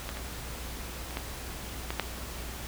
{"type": "clicks", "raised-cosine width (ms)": 0.3, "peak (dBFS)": [-19, -23, -26, -16, -16, -10], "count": 6, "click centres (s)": [0.091, 0.171, 1.108, 1.171, 1.905, 1.997], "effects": ["added 60 Hz sine -41 dBFS peak until 2.67 s", "pink hiss -41 dBFS RMS until 2.67 s"]}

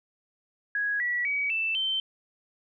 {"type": "tone with pitch steps", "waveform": "sine", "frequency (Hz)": [1661.2, 1941.6, 2269, 2652, 3100], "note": ["G#6", "B6", "C#7", "E7", "G7"], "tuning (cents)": [0, -30, 40, 10, -20], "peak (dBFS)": -25, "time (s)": [0.75, 2], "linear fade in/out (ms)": 2, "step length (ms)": 250, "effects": []}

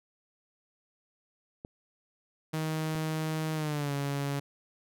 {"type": "clicks", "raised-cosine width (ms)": 2, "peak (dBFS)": -27, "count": 2, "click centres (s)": [1.649, 2.953]}
{"type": "tone with pitch glide", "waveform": "sawtooth", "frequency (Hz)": [157.4, 141.04], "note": ["D#3", "C#3"], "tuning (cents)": [20, 30], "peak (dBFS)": -26, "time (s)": [2.53, 4.4], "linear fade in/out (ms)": 10, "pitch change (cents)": -190, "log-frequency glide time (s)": [3.54, 3.93]}
{"effects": []}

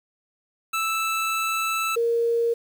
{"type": "tone pair in turn", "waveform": ["25% pulse", "sine"], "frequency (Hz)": [1318.5, 466.2], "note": ["E6", "A#4"], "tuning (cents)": [0, 0], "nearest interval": "octave + tritone", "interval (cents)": 1800, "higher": "first", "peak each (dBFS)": -19, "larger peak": "neither", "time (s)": [[0.73, 1.96], [1.96, 2.54]], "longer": "first", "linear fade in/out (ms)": 10, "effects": ["8-bit"]}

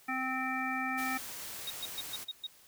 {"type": "harmonic tone", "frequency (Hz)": 260, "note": "C4", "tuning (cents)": -11, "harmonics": [1, 3, 5, 7, 9], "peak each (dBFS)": [-38, -38, -38, -38, -38], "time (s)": [0.08, 1.18], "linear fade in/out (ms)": 10}
{"type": "noise", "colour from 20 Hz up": "white", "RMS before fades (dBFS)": -43, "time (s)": [0.97, 2.25], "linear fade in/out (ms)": 20}
{"type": "tone bursts", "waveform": "sine", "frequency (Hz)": 3756, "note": "A#7", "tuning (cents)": 12, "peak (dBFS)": -35, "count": 6, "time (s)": [1.67, 2.468], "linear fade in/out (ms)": 5, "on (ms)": 33, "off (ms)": 120}
{"effects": ["white hiss -60 dBFS RMS until 2.67 s"]}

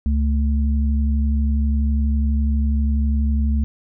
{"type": "tone pair together", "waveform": "sine", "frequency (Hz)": [69.58, 220.9], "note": ["C#2", "A3"], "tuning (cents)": [7, 7], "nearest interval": "octave + minor sixth", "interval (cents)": 2000, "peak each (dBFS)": [-16, -24], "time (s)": [0.06, 3.64], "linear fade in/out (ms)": 0, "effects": []}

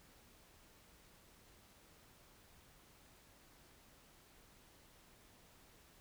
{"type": "silence", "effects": ["pink hiss -65 dBFS RMS until 6 s"]}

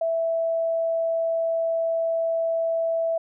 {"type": "tone", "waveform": "sine", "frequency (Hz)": 659.3, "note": "E5", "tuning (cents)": 0, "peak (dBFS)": -21, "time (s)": [0.01, 3.18], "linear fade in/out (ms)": 5, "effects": []}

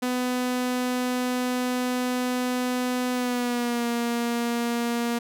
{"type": "tone with pitch glide", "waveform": "sawtooth", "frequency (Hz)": [250, 236.2], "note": ["B3", "A#3"], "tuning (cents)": [21, 23], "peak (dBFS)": -20, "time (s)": [0.02, 5.19], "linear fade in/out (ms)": 10, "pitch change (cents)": -98, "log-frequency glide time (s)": [3.13, 3.87], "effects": []}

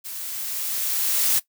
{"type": "noise with level ramp", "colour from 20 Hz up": "blue", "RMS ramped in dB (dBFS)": [-34, -19], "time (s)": [0.04, 1.4], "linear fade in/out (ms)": 20, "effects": ["noise-tail reverb RT60 0.1 s tail -18 dB re dry"]}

